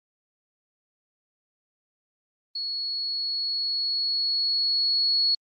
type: tone with level ramp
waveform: sine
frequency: 4361 Hz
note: C#8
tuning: 29 cents flat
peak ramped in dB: -28 to -19 dBFS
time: 2.55-5.35 s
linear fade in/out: 5 ms
effects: Opus 24 kbps